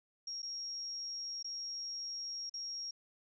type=tone with dropouts; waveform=sine; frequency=5588 Hz; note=F8; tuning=in tune; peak=-39 dBFS; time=0.27-2.91 s; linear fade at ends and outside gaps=5 ms; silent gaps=0.421-0.428 / 1.428-1.444 / 2.496-2.539 s; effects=none